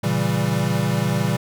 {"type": "chord", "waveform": "square", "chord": "A# diminished seventh", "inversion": "none", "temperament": "equal", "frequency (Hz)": [116.54, 138.59, 164.81, 196], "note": ["A#2", "C#3", "E3", "G3"], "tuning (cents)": [0, 0, 0, 0], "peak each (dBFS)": -25, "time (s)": [0.03, 1.37], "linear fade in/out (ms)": 10, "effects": []}